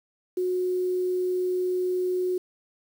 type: tone with quantisation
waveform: sine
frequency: 364.6 Hz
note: F#4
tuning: 25 cents flat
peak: -23 dBFS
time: 0.37-2.38 s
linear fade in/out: 5 ms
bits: 8
effects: none